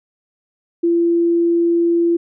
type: tone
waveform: sine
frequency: 340 Hz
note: F4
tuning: 46 cents flat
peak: -12 dBFS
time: 0.83-2.17 s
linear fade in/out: 10 ms
effects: none